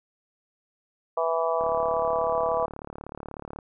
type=harmonic tone; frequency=164.6 Hz; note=E3; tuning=2 cents flat; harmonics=3 / 4 / 5 / 6 / 7; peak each=-28 / -26 / -33 / -30 / -31 dBFS; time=1.17-2.66 s; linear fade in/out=5 ms
type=click train; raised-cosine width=1 ms; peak=-23 dBFS; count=73; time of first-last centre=1.61-3.588 s; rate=36.4 Hz
effects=none